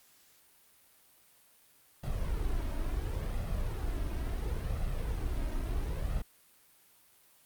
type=noise with flanger; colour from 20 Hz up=brown; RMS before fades=-33 dBFS; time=2.03-6.22 s; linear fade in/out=5 ms; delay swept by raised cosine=1.5 to 3.2 ms; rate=0.72 Hz; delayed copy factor=+0.5; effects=white hiss -63 dBFS RMS until 7.45 s + Opus 48 kbps